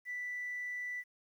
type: tone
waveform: sine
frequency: 1975.5 Hz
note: B6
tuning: in tune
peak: -36 dBFS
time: 0.05-1.04 s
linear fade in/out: 50 ms
effects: tanh soft clip ceiling -33 dBFS + 11-bit